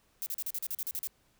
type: noise bursts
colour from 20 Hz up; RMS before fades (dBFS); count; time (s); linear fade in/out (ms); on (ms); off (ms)
violet; -35; 11; 0.22-1.072; 0; 42; 39
effects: pink hiss -69 dBFS RMS until 1.39 s